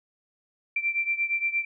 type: beating tone pair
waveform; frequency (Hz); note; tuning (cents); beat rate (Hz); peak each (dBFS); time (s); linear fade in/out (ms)
sine; 2349 / 2357.6; D7 / D7; 0 / +6; 8.6; -26 / -29; 0.76-1.65; 5
effects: none